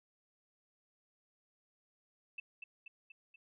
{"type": "tone with echo", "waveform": "sine", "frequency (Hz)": 2649, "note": "E7", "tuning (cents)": 8, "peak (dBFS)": -40, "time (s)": [2.38, 2.4], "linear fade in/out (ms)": 5, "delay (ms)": 240, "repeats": 4, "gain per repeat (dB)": -4, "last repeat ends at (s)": 3.36, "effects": []}